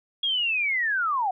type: linear sweep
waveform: sine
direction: down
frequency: 3322 to 718 Hz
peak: -22 dBFS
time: 0.23-1.31 s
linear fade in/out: 5 ms
effects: none